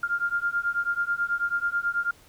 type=beating tone pair; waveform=sine; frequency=1396.9 / 1406.1 Hz; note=F6 / F6; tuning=0 / +11 cents; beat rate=9.2 Hz; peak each=-27 dBFS; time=0.03-2.11 s; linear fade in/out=5 ms; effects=pink hiss -55 dBFS RMS until 2.28 s